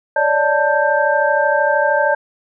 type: tone cluster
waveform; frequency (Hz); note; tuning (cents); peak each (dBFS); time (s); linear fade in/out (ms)
sine; 566 / 599 / 887 / 1574; C#5 / D5 / A5 / G6; +36 / +34 / +14 / +7; -18; 0.16-2.15; 5
effects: none